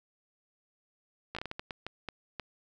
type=slowing click train; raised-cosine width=0.3 ms; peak=-21 dBFS; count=11; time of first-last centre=1.35-2.397 s; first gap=15 ms; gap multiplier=1.4; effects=none